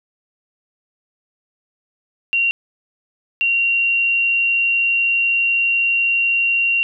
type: tone pair in turn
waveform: sine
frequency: 2756 / 2756 Hz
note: F7 / F7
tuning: -24 / -24 cents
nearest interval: unison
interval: 0 cents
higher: neither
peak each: -14 dBFS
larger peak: neither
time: 2.33-2.51 / 3.41-6.83 s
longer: second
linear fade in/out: 0 ms
effects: none